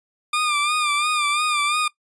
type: tone with vibrato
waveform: 20% pulse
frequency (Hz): 1200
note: D6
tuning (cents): +37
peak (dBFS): -14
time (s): 0.33-1.88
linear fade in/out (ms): 5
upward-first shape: sine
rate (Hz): 2.9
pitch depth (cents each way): 55
effects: noise-tail reverb RT60 0.1 s tail -19 dB re dry + resampled to 22050 Hz